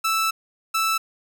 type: tone pair in turn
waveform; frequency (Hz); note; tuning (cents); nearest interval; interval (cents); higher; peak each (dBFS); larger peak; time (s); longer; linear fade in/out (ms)
sawtooth; 1318.5 / 1318.5; E6 / E6; 0 / 0; unison; 0; neither; -16 / -16; neither; 0.04-0.31 / 0.74-0.98; first; 10
effects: none